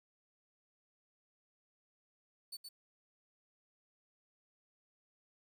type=tone with echo; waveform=sawtooth; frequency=4490 Hz; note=C#8; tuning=21 cents sharp; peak=-40 dBFS; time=2.52-2.57 s; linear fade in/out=10 ms; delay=120 ms; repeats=1; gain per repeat=-4 dB; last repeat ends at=2.69 s; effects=11-bit